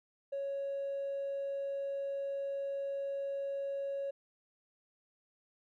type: tone with hard clipping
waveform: sine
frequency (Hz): 554.4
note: C#5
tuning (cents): 0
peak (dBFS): -35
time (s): 0.32-4.11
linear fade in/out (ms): 10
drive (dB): 1
effects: none